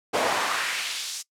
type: noise with high-pass filter sweep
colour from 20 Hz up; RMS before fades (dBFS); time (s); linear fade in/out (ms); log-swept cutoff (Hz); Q
brown; -27; 0.13-1.23; 20; 520 to 6200; 1.2
effects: noise-tail reverb RT60 0.1 s tail -21 dB re dry + low-pass 11000 Hz 12 dB/octave